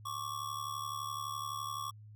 square ring-modulated tone, 1125 Hz, C#6, 25 cents sharp, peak -35 dBFS, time 0.05-1.91 s, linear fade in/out 10 ms, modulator 35.9 Hz, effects added 106 Hz sine -50 dBFS peak until 2.15 s

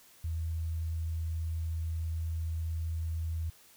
sine tone, 81.4 Hz, E2, 21 cents flat, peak -31 dBFS, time 0.24-3.5 s, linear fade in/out 5 ms, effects white hiss -59 dBFS RMS until 3.76 s

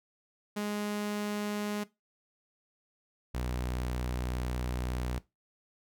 sawtooth tone pair in turn, 207.7 / 61.75 Hz, G#3 / B1, 0 / 0 cents, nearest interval octave + major sixth, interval 2100 cents, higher first, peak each -28 dBFS, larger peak neither, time 0.56-1.84 / 3.34-5.19 s, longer second, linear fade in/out 10 ms, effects noise-tail reverb RT60 0.2 s tail -18 dB re dry

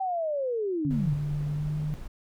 sine linear sweep, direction down, 778 to 130 Hz, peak -26 dBFS, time 0-1.14 s, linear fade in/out 10 ms
sine tone with pitch glide, 146.83 to 150.96 Hz, D3 to D3, 0 to +48 cents, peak -27 dBFS, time 0.85-1.94 s, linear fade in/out 0 ms, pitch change +48 cents, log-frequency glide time 1.47-1.76 s
brown noise, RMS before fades -39 dBFS, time 0.9-2.08 s, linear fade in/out 10 ms
effects none

